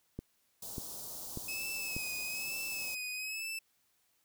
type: click train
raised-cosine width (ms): 3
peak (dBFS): -26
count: 4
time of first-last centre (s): 0.19-1.965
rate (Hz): 1.69
type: band-stop noise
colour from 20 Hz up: white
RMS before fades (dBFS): -44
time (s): 0.62-2.95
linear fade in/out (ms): 5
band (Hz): 1000 to 4300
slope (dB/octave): 24
type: tone with vibrato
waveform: sawtooth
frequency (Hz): 2565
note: E7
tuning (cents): -48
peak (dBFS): -34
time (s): 1.48-3.59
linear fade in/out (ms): 5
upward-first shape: sine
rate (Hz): 1.1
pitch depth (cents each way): 54
effects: white hiss -74 dBFS RMS until 4.24 s